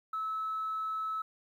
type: tone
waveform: sine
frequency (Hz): 1300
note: E6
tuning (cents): -24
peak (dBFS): -31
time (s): 0.13-1.22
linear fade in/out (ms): 5
effects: tanh soft clip ceiling -28 dBFS + 11-bit